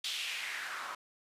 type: noise with band-pass filter sweep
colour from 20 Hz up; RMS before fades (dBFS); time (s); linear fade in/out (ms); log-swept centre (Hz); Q
white; -39; 0.04-0.95; 5; 3700 to 1100; 2.8
effects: resampled to 32000 Hz